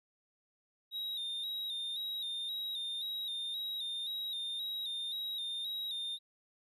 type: tone with vibrato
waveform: triangle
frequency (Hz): 3729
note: A#7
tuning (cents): 0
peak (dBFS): -35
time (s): 0.91-6.19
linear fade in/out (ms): 50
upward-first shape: square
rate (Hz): 1.9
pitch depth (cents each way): 47
effects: none